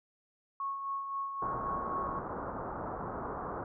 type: tone with tremolo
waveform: sine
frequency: 1100 Hz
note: C#6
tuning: 14 cents flat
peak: -32 dBFS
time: 0.6-2.19 s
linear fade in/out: 2 ms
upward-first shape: sine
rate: 3.8 Hz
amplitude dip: 45%
type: low-pass noise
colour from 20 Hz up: white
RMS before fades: -39 dBFS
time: 1.42-3.64 s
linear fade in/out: 2 ms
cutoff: 1300 Hz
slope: 48 dB/octave
effects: none